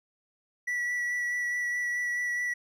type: tone with vibrato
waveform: triangle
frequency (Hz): 1949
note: B6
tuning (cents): -23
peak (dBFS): -26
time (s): 0.67-2.54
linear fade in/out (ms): 10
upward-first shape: sine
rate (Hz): 4.7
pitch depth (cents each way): 12
effects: none